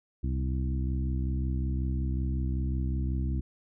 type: harmonic tone with a mistuned harmonic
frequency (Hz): 65.41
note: C2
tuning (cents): 0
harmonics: 1 / 2 / 3 / 4 / 5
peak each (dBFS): -28 / -34 / -38 / -40 / -42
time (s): 0.23-3.41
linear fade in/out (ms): 10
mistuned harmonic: 1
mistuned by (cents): +80
effects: none